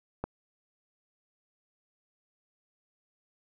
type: click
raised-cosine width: 1 ms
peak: -18 dBFS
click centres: 0.24 s
effects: none